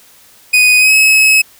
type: tone with pitch glide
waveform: 40% pulse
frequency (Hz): 2489 to 2571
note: D#7 to E7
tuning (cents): 0 to -44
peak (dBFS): -5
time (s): 0.53-1.42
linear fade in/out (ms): 10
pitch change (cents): +56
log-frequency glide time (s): 0.78-0.94
effects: white hiss -44 dBFS RMS until 1.59 s